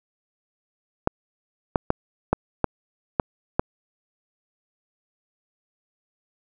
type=clicks; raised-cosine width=1 ms; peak=-4 dBFS; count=7; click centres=1.074 / 1.758 / 1.904 / 2.33 / 2.643 / 3.198 / 3.595 s; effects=none